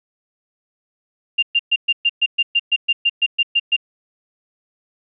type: tone bursts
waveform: sine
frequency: 2792 Hz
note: F7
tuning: 1 cent flat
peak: -12 dBFS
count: 15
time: 1.38-3.765 s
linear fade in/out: 10 ms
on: 47 ms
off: 120 ms
effects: none